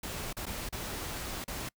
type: noise with dropouts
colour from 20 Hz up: pink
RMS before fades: -38 dBFS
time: 0.03-1.69 s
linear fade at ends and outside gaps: 5 ms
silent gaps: 0.329-0.367 / 0.456-0.465 / 0.69-0.725 / 1.442-1.479 s
effects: noise-tail reverb RT60 0.1 s tail -26 dB re dry